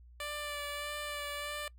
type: tone with vibrato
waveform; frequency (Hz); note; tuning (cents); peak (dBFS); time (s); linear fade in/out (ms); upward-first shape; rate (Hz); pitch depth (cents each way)
10% pulse; 586; D5; -4; -29; 0.2-1.68; 2; sine; 1.6; 19
effects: noise-tail reverb RT60 0.1 s tail -23 dB re dry + added 60 Hz sine -53 dBFS peak until 1.78 s